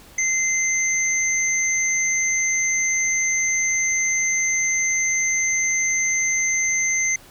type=tone pair together; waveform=sine; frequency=2074 / 6215 Hz; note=C7 / G8; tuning=-16 / -16 cents; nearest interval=octave + perfect fifth; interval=1900 cents; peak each=-21 dBFS; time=0.18-7.16 s; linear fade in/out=5 ms; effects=pink hiss -47 dBFS RMS until 7.3 s